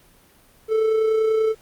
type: tone with amplitude modulation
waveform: triangle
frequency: 440 Hz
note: A4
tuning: in tune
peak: -13 dBFS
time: 0.68-1.55 s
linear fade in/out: 50 ms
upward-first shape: sine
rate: 30.3 Hz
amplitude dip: 35%
effects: pink hiss -54 dBFS RMS until 1.61 s + Opus 32 kbps